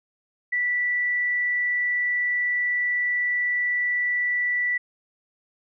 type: tone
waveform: sine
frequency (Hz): 1964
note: B6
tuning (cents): -10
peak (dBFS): -21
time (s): 0.52-4.78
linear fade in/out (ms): 10
effects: none